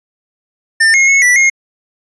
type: tone with pitch steps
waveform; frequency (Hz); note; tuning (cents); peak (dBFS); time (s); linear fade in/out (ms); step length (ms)
square; 1797 / 2153 / 2190 / 1965 / 2144; A6 / C7 / C#7 / B6 / C7; +36 / +49 / -22 / -9 / +42; -7; 0.8-1.5; 10; 140
effects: resampled to 22050 Hz